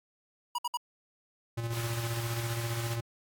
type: tone bursts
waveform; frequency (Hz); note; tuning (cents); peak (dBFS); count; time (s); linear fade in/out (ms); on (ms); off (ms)
square; 967; B5; -37; -30; 3; 0.55-0.772; 5; 34; 60
type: tone with tremolo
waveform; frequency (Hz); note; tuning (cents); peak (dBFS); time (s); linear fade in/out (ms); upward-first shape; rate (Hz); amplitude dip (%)
square; 116.4; A#2; -2; -31; 1.57-3.01; 10; square; 15; 40
type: high-pass noise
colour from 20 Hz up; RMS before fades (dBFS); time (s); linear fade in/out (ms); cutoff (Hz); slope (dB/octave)
pink; -42; 1.7-2.98; 50; 910; 24
effects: AAC 64 kbps